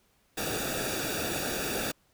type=noise with comb filter; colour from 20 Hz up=pink; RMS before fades=-32 dBFS; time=0.37-1.92 s; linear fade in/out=10 ms; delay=0.96 ms; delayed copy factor=-0.8; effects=pink hiss -68 dBFS RMS until 2.13 s